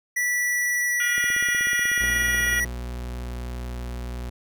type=tone with pitch glide; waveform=square; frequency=1959 to 1932 Hz; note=B6 to B6; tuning=-15 to -39 cents; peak=-22 dBFS; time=0.16-2.65 s; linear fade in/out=10 ms; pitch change=-24 cents; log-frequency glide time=0.29-2.38 s
type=harmonic tone; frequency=477.7 Hz; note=A#4; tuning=42 cents sharp; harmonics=3 / 4 / 5 / 6 / 7; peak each=-30 / -32 / -34 / -36 / -37 dBFS; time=1-2.6 s; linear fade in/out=2 ms
type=click train; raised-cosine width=2 ms; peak=-26 dBFS; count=25; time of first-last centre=1.18-2.652 s; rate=16.3 Hz
type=tone; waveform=40% pulse; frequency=60.8 Hz; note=B1; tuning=26 cents flat; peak=-29 dBFS; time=2-4.3 s; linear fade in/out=10 ms
effects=none